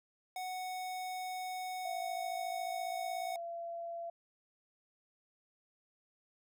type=tone; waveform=square; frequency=740 Hz; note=F#5; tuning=in tune; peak=-39 dBFS; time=0.36-3.36 s; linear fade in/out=2 ms
type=tone with pitch glide; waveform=sine; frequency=686 to 679.3 Hz; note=F5 to F5; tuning=-31 to -48 cents; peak=-39 dBFS; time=1.85-4.1 s; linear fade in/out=5 ms; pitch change=-17 cents; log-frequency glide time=2.54-3.66 s
effects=none